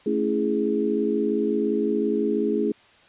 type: chord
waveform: sine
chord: A major seventh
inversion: none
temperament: equal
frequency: 220 / 277.2 / 329.6 / 415.3 Hz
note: A3 / C#4 / E4 / G#4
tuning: 0 / 0 / 0 / 0 cents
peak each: -26 / -28 / -27 / -24 dBFS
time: 0.06-2.72 s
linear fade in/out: 5 ms
effects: white hiss -54 dBFS RMS until 3.08 s + resampled to 8000 Hz